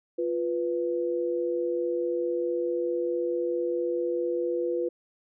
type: tone pair together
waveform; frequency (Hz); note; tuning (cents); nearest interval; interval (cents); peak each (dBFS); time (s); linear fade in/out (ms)
sine; 349.2 / 493.8; F4 / B4; 0 / 0; tritone; 600; -28; 0.18-4.89; 10
effects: none